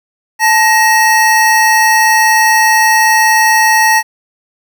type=tone pair together; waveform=square; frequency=879 / 1882 Hz; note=A5 / A#6; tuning=-2 / +16 cents; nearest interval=octave + minor second; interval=1318 cents; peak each=-10 dBFS; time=0.39-4.03 s; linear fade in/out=50 ms; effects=7-bit